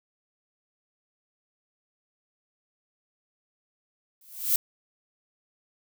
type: noise with exponential growth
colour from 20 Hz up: violet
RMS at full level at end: -19 dBFS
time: 4.21-4.56 s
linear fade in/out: 2 ms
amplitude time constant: 75 ms
effects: none